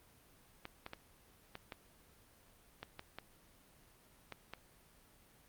clicks, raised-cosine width 0.3 ms, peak -28 dBFS, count 10, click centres 0.654 / 0.864 / 0.934 / 1.554 / 1.722 / 2.83 / 2.994 / 3.186 / 4.323 / 4.536 s, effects pink hiss -65 dBFS RMS until 5.48 s + Opus 32 kbps

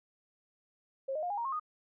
sine tone with pitch steps, 538 / 618 / 709.9 / 815.5 / 936.7 / 1076 / 1236 Hz, C5 / D#5 / F5 / G#5 / A#5 / C6 / D#6, +48 / -12 / +28 / -32 / +8 / +48 / -12 cents, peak -32 dBFS, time 1.08-1.598 s, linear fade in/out 10 ms, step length 74 ms, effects none

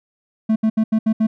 triangle tone bursts at uneven times, 219.8 Hz, A3, 2 cents flat, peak -11 dBFS, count 6, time 0.49-0.56 / 0.63-0.7 / 0.77-0.84 / 0.92-0.99 / 1.06-1.13 / 1.2-1.27 s, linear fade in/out 10 ms, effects none

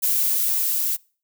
violet noise with level ramp, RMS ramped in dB -20 to -23 dBFS, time 0.02-0.97 s, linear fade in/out 20 ms, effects noise-tail reverb RT60 0.4 s tail -25 dB re dry

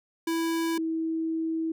square / sine tone pair in turn, 329.6 / 323.8 Hz, E4 / E4, 0 / -31 cents, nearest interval unison, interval 31 cents, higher first, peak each -26 dBFS, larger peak neither, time 0.27-0.78 / 0.78-1.72 s, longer second, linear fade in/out 5 ms, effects none

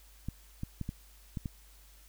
clicks, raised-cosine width 5 ms, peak -23 dBFS, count 6, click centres 0.286 / 0.634 / 0.813 / 0.891 / 1.372 / 1.458 s, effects added 50 Hz sine -56 dBFS peak until 2.08 s + white hiss -61 dBFS RMS until 2.08 s

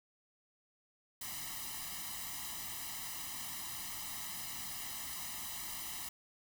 white noise with comb filter, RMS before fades -43 dBFS, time 1.21-6.09 s, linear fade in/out 5 ms, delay 1 ms, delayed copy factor +1, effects none

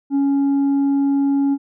sine tone with tanh clipping, 278.4 Hz, C#4, 8 cents sharp, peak -15 dBFS, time 0.1-1.58 s, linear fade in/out 50 ms, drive 3 dB, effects none

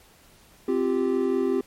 triangle chord, C suspended fourth, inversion none, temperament equal with one note detuned, 261.6 / 346.8 / 392 Hz, C4 / F4 / G4, 0 / -12 / 0 cents, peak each -24 / -25 / -22 dBFS, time 0.68-1.61 s, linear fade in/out 5 ms, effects pink hiss -55 dBFS RMS until 1.66 s + MP3 64 kbps

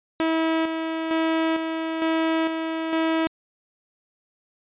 sawtooth tone with tremolo, 323.3 Hz, E4, 34 cents flat, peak -16 dBFS, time 0.2-3.27 s, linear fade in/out 0 ms, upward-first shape square, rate 1.1 Hz, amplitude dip 45%, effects resampled to 8000 Hz

